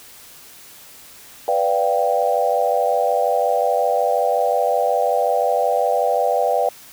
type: chord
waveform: sine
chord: G dominant seventh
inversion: first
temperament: equal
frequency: 493.9 / 587.3 / 698.5 / 784 Hz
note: B4 / D5 / F5 / G5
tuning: 0 / 0 / 0 / 0 cents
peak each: -21 dBFS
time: 1.48-6.69 s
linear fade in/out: 2 ms
effects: white hiss -43 dBFS RMS until 6.92 s